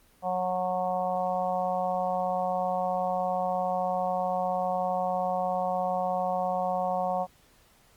harmonic tone, 183.1 Hz, F#3, 18 cents flat, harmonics 1 / 3 / 4 / 5 / 6, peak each -37 / -31 / -28 / -35 / -38 dBFS, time 0.22-7.27 s, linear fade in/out 50 ms, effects pink hiss -61 dBFS RMS until 7.96 s + Opus 32 kbps

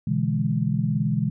sine chord, E dominant seventh, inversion second, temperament equal, 123.47 / 146.83 / 164.81 / 207.7 Hz, B2 / D3 / E3 / G#3, 0 / 0 / 0 / 0 cents, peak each -26 dBFS, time 0.07-1.3 s, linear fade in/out 5 ms, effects none

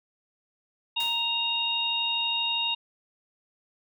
harmonic tone, 932.3 Hz, A#5, in tune, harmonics 1 / 3 / 4, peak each -34 / -28 / -28 dBFS, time 0.96-2.75 s, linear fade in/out 10 ms
white noise with exponential decay, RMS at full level -38 dBFS, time 1-1.39 s, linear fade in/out 1 ms, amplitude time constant 83 ms
effects none

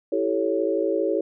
sine chord, A dominant seventh, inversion second, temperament equal with one note detuned, 329.6 / 387.7 / 440 / 554.4 Hz, E4 / G4 / A4 / C#5, 0 / -19 / 0 / 0 cents, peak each -26 dBFS, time 0.12-1.21 s, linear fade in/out 5 ms, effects none

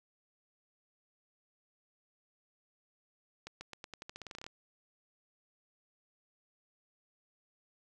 accelerating click train, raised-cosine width 0.2 ms, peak -27 dBFS, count 16, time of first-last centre 3.47-4.465 s, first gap 140 ms, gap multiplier 0.88, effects none

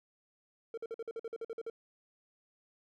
triangle tone bursts, 455.1 Hz, A#4, 42 cents flat, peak -35 dBFS, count 12, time 0.74-1.699 s, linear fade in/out 2 ms, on 35 ms, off 49 ms, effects none

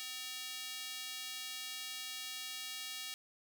square tone with high-pass filter, 255.5 Hz, C4, 41 cents flat, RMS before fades -44 dBFS, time 0-3.14 s, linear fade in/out 0 ms, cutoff 3100 Hz, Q 1.3, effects none

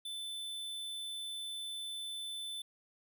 square tone, 3520 Hz, A7, in tune, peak -40 dBFS, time 0.05-2.62 s, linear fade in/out 5 ms, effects none

